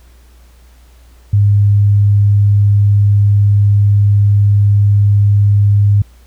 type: tone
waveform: sine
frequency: 102 Hz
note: G#2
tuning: 31 cents flat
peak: -6 dBFS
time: 1.33-6.02 s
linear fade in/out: 5 ms
effects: added 60 Hz sine -40 dBFS peak until 6.26 s + pink hiss -51 dBFS RMS until 6.26 s